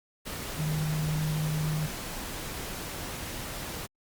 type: tone in noise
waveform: sine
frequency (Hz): 154.1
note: D#3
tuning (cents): -16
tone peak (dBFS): -27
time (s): 0.58-1.87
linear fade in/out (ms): 20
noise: pink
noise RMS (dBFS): -37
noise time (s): 0.25-3.87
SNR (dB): +7
effects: Opus 48 kbps